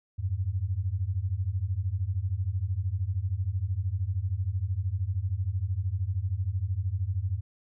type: beating tone pair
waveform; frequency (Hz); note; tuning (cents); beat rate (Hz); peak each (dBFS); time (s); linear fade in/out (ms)
sine; 87.31 / 100.31; F2 / G2; 0 / +40; 13; -30 / -29; 0.18-7.41; 20
effects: none